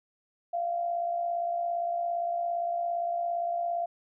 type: tone with amplitude modulation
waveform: sine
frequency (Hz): 690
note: F5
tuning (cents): -21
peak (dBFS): -25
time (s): 0.53-3.86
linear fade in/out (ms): 10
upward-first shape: sine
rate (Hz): 57.5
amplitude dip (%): 50
effects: none